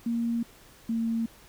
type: tone pair in turn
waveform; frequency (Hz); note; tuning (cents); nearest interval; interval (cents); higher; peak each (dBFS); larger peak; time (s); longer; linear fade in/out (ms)
sine; 233.1 / 228; A#3 / A#3; 0 / -38; unison; 38; first; -25; neither; 0.06-0.43 / 0.89-1.26; neither; 5
effects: pink hiss -54 dBFS RMS until 1.48 s